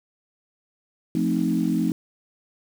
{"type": "chord", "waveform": "sine", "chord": "F dominant seventh", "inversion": "none", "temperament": "equal", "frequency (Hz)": [174.61, 220, 261.6, 311.1], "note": ["F3", "A3", "C4", "Eb4"], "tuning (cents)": [0, 0, 0, 0], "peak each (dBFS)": -25, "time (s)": [1.15, 1.92], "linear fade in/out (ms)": 2, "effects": ["tanh soft clip ceiling -9 dBFS", "7-bit"]}